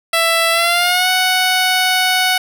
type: tone with pitch glide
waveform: 10% pulse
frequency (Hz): 664 to 741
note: E5 to F#5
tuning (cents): +12 to +2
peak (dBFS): -4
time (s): 0.13-2.38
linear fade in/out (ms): 5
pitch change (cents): +190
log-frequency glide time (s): 0.51-1.09
effects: none